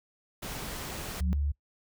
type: noise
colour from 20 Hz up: pink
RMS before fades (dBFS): -38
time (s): 0.42-1.21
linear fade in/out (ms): 10
type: tone with exponential growth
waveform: sine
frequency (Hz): 182.2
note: F#3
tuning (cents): -26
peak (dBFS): -26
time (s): 0.98-1.33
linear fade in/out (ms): 0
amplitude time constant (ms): 74
type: tone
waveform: sine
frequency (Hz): 72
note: D2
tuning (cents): -34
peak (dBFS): -26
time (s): 1.2-1.52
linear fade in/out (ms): 10
effects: noise-tail reverb RT60 0.1 s tail -22 dB re dry